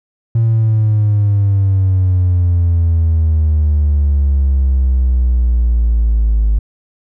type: exponential sweep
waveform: triangle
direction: down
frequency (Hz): 115 to 52.1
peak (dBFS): -6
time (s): 0.35-6.59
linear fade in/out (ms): 5
effects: tanh soft clip ceiling -5 dBFS